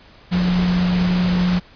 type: tone in noise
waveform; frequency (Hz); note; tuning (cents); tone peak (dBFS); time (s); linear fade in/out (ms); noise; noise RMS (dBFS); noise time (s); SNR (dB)
sine; 179.3; F3; +46; -15; 0.31-1.6; 20; pink; -26; 0.31-1.6; +8
effects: pink hiss -47 dBFS RMS until 1.75 s + resampled to 11025 Hz